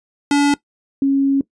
square / sine tone pair in turn, 286.3 / 274.6 Hz, D4 / C#4, -44 / -16 cents, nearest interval minor second, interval 72 cents, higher first, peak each -12 dBFS, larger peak neither, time 0.31-0.54 / 1.02-1.41 s, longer second, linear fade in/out 2 ms, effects noise-tail reverb RT60 0.1 s tail -19 dB re dry + resampled to 22050 Hz

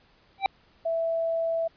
square tone with exponential growth, 780 Hz, G5, 9 cents flat, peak -16 dBFS, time 0.38-0.46 s, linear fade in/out 1 ms, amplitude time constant 16 ms
sine tone, 660 Hz, E5, 2 cents sharp, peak -24 dBFS, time 0.85-1.68 s, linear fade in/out 10 ms
effects pink hiss -61 dBFS RMS until 1.76 s + resampled to 11025 Hz

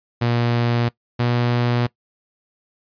sawtooth tone pair in turn, 119 / 120.8 Hz, A#2 / B2, +36 / -38 cents, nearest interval unison, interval 26 cents, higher second, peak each -13 dBFS, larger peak neither, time 0.21-0.89 / 1.19-1.87 s, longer neither, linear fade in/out 10 ms, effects noise-tail reverb RT60 0.1 s tail -20 dB re dry + resampled to 11025 Hz

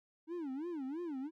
triangle tone with vibrato, 303 Hz, D#4, 46 cents flat, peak -36 dBFS, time 0.27-1.31 s, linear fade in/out 50 ms, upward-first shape sine, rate 3 Hz, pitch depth 270 cents each way, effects none

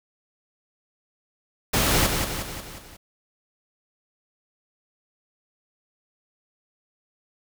pink noise with echo, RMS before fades -21 dBFS, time 1.73-2.07 s, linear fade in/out 10 ms, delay 180 ms, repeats 5, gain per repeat -5 dB, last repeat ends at 2.97 s, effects none

